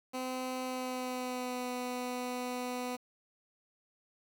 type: tone with pitch glide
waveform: 15% pulse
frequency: 256.5 to 248.9 Hz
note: C4 to B3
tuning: -34 to +14 cents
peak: -29 dBFS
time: 0.13-2.97 s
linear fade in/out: 20 ms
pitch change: -52 cents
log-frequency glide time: 0.64-1.7 s
effects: 10-bit